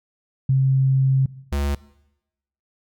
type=tone pair in turn; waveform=sine / square; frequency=133.4 / 70.83 Hz; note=C3 / C#2; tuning=+34 / +38 cents; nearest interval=major seventh; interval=1096 cents; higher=first; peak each=-14 / -21 dBFS; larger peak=first; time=0.49-1.26 / 1.52-1.75 s; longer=first; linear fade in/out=5 ms; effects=noise-tail reverb RT60 0.9 s tail -20 dB re dry